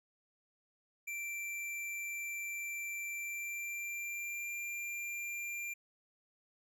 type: tone with pitch glide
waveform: square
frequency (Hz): 2349 to 2380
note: D7 to D7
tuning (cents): 0 to +22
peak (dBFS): -39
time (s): 1.07-5.74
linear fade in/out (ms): 10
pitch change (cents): +22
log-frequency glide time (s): 3.15-4.54
effects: none